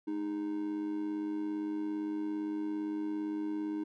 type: tone with amplitude modulation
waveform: triangle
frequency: 310 Hz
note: D#4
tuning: 6 cents flat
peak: -28 dBFS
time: 0.07-3.84 s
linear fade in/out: 10 ms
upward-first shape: sine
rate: 97.6 Hz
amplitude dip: 60%
effects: none